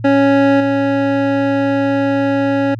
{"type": "tone with level steps", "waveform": "25% pulse", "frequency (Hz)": 277.2, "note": "C#4", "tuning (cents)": 0, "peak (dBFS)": [-5, -9], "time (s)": [0.04, 2.75], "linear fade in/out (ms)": 10, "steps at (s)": 0.6, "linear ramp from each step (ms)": 5, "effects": ["added 113 Hz sine -25 dBFS peak until 2.79 s", "low-pass 2000 Hz 12 dB/octave"]}